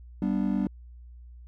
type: chord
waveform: triangle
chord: G major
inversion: none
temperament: just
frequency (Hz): 196 / 245 / 294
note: G3 / B3 / D4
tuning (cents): 0 / -14 / +2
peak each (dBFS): -24 / -27 / -28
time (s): 0.22-0.67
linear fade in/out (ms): 2
effects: tanh soft clip ceiling -14 dBFS + added 60 Hz sine -44 dBFS peak until 1.47 s